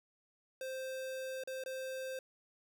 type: tone with dropouts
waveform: square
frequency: 523.3 Hz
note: C5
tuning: in tune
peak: -40 dBFS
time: 0.61-2.19 s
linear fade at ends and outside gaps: 2 ms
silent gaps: 1.437-1.474 / 1.638-1.66 s
effects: none